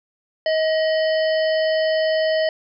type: harmonic tone with a mistuned harmonic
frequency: 633 Hz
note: D#5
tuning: 30 cents sharp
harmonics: 1 / 3 / 5 / 7 / 8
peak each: -17 / -27 / -31 / -34 / -35 dBFS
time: 0.46-2.49 s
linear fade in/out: 2 ms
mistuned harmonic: 5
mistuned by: -78 cents
effects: none